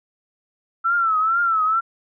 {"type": "tone with vibrato", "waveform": "sine", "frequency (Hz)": 1330, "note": "E6", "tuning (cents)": 15, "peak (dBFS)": -16, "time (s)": [0.84, 1.81], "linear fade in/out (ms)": 20, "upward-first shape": "triangle", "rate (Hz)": 2.2, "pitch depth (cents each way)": 110, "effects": []}